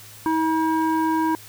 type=tone with low-pass filter; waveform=square; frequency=320 Hz; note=D#4; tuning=49 cents sharp; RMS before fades=-21 dBFS; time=0.26-1.35 s; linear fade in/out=0 ms; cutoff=1200 Hz; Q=9.5; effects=added 105 Hz sine -49 dBFS peak until 1.48 s + white hiss -44 dBFS RMS until 1.48 s